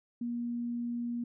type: tone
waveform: sine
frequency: 238.2 Hz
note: A#3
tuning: 38 cents sharp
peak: -32 dBFS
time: 0.21-1.24 s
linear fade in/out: 5 ms
effects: none